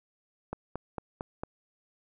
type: click train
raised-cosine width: 1 ms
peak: -20 dBFS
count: 5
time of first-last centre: 0.53-1.435 s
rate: 4.42 Hz
effects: none